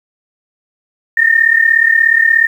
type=tone pair together; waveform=sine; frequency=1803.2 / 1840 Hz; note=A6 / A#6; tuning=+42 / -23 cents; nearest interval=unison; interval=35 cents; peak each=-10 dBFS; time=1.17-2.47 s; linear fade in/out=5 ms; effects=7-bit